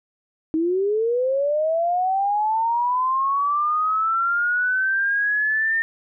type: linear sweep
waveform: sine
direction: up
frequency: 311.2 to 1820 Hz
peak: -18 dBFS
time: 0.54-5.82 s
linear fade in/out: 0 ms
effects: none